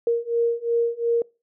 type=beating tone pair; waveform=sine; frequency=466.2 / 469 Hz; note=A#4 / A#4; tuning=0 / +11 cents; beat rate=2.8 Hz; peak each=-23 / -22 dBFS; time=0.07-1.22 s; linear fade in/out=2 ms; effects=noise-tail reverb RT60 0.3 s tail -25 dB re dry